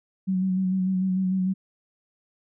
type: tone with vibrato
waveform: sine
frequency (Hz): 187.2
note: F#3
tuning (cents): +20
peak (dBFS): -21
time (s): 0.27-1.54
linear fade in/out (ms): 20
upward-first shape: square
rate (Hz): 6.7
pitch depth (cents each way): 24
effects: none